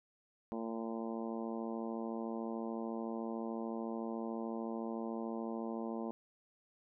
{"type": "harmonic tone", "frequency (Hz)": 113.7, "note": "A#2", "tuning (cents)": -43, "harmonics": [2, 3, 4, 5, 6, 7, 8, 9], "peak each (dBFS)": [-40, -44, -46, -48, -50, -51, -52, -53], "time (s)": [0.52, 6.11], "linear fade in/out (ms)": 0, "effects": []}